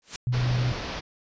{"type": "noise with exponential growth", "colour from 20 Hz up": "white", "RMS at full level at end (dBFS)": -29, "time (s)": [0.02, 0.16], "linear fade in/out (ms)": 1, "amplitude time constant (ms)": 30}
{"type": "tone", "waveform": "sine", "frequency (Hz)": 123.47, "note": "B2", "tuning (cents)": 0, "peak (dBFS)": -22, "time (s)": [0.27, 0.72], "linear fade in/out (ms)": 0}
{"type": "low-pass noise", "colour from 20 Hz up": "pink", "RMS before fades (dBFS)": -33, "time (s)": [0.32, 1.01], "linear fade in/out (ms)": 20, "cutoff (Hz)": 5600, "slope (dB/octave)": 48}
{"effects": ["resampled to 16000 Hz"]}